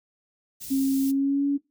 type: band-stop noise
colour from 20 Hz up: white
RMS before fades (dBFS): -38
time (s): 0.6-1.12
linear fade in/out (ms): 20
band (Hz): 230 to 4900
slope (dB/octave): 12
type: tone with pitch glide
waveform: sine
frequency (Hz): 270 to 282.4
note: C#4 to C#4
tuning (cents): -45 to +32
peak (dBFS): -20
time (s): 0.7-1.58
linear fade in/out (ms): 20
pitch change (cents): +77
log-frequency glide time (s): 1.02-1.47
effects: noise-tail reverb RT60 0.2 s tail -18 dB re dry